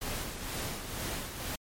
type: noise with tremolo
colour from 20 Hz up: pink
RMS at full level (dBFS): -35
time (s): 0.01-1.56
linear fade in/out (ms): 10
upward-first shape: sine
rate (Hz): 2.1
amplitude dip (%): 50
effects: MP3 64 kbps